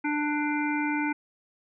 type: harmonic tone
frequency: 296.5 Hz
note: D4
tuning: 17 cents sharp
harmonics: 1 / 3 / 5 / 7 / 8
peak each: -27 / -32 / -34 / -35 / -36 dBFS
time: 0.04-1.13 s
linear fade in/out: 10 ms
effects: none